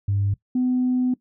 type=tone pair in turn; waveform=sine; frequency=100 / 252 Hz; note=G2 / B3; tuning=+35 / +35 cents; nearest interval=octave + major third; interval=1600 cents; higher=second; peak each=-18 / -17 dBFS; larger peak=second; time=0.08-0.34 / 0.55-1.14 s; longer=second; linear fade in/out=5 ms; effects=noise-tail reverb RT60 0.1 s tail -19 dB re dry + tanh soft clip ceiling -14 dBFS